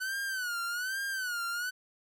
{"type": "tone with vibrato", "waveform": "45% pulse", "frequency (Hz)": 1491, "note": "F#6", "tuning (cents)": 13, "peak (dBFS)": -32, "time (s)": [0, 1.71], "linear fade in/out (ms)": 20, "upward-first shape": "sine", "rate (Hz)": 1.2, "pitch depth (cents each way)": 130, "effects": []}